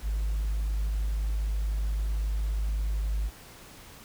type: tone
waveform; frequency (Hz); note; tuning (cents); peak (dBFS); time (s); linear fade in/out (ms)
sine; 51.91; G#1; 0; -24; 0.02-3.31; 50
effects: tanh soft clip ceiling -23 dBFS + pink hiss -49 dBFS RMS until 4.04 s